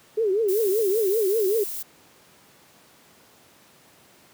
sine tone with vibrato, 413.4 Hz, G#4, 8 cents flat, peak -19 dBFS, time 0.17-1.64 s, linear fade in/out 10 ms, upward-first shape triangle, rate 5.2 Hz, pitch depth 220 cents each way
violet noise, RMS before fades -32 dBFS, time 0.48-1.83 s, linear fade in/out 10 ms
effects pink hiss -54 dBFS RMS until 4.33 s + high-pass 150 Hz 12 dB/octave

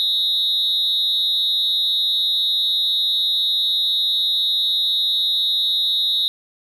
sine tone with amplitude modulation, 3782 Hz, A#7, 24 cents sharp, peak -11 dBFS, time 0-6.28 s, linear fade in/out 0 ms, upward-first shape sine, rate 270 Hz, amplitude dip 90%, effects tanh soft clip ceiling -11 dBFS + 8-bit

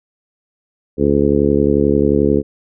harmonic tone, 71.3 Hz, C#2, 49 cents sharp, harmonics 1 / 2 / 3 / 4 / 5 / 6 / 7, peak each -22 / -22 / -18 / -17 / -18 / -16 / -22 dBFS, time 0.97-2.43 s, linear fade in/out 50 ms, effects none

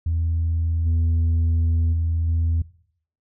sine tone with level steps, 82.4 Hz, E2, in tune, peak -18 / -14 / -18 / -16 dBFS, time 0.06-2.62 s, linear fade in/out 5 ms, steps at 0.85 / 1.92 / 2.27 s, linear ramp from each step 20 ms, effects noise-tail reverb RT60 0.6 s tail -20 dB re dry + tanh soft clip ceiling -16 dBFS

